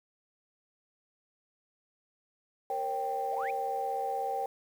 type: chord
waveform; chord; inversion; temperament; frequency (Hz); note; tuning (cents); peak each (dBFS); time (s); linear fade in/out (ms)
sine; G diminished; first; equal with one note detuned; 466.2 / 542.6 / 784; Bb4 / Db5 / G5; 0 / -37 / 0; -37 / -37 / -31; 2.7-4.46; 2
type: exponential sweep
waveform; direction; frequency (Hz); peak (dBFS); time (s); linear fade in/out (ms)
sine; up; 539 to 2592; -37; 3.31-3.51; 10
effects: tanh soft clip ceiling -22 dBFS + 9-bit